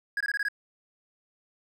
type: tone bursts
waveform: triangle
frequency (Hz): 1655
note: G#6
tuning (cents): -6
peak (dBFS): -24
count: 6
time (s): 0.17-0.485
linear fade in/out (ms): 2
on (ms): 35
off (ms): 21
effects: none